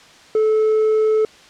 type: tone with hard clipping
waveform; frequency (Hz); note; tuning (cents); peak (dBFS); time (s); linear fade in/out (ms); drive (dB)
triangle; 434.6; A4; -21; -12; 0.35-1.25; 2; 1
effects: white hiss -45 dBFS RMS until 1.49 s + low-pass 5000 Hz 12 dB/octave